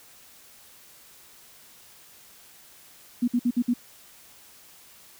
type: tone bursts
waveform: sine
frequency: 242.3 Hz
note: B3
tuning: 33 cents flat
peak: -19 dBFS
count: 5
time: 3.22-3.739 s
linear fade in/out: 10 ms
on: 59 ms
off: 56 ms
effects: white hiss -52 dBFS RMS until 5.19 s